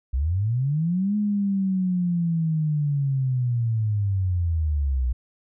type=linear two-way sweep; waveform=sine; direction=up then down; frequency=59.6 to 210.5 to 59.6 Hz; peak=-20 dBFS; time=0.13-5.13 s; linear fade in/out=10 ms; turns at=1.16 s; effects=none